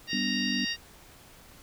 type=harmonic tone; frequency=932.3 Hz; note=A#5; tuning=in tune; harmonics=2 / 3 / 4 / 5 / 6; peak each=-34 / -34 / -37 / -35 / -38 dBFS; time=0.07-0.77 s; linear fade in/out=50 ms
type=chord; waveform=sine; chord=G major; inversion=none; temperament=equal with one note detuned; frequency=196 / 246.9 / 292.3 Hz; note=G3 / B3 / D4; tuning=0 / 0 / -8 cents; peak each=-33 / -32 / -36 dBFS; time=0.13-0.65 s; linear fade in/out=2 ms
effects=pink hiss -53 dBFS RMS until 1.62 s